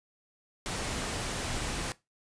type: noise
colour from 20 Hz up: pink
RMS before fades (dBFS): -34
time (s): 0.66-1.92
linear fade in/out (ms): 0
effects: noise-tail reverb RT60 0.2 s tail -18 dB re dry + resampled to 22050 Hz